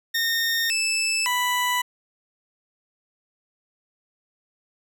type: tone with pitch steps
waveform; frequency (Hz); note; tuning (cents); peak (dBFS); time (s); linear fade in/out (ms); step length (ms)
20% pulse; 1836 / 2631 / 989; A#6 / E7 / B5; -27 / -4 / +2; -16; 0.14-1.82; 10; 560
effects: none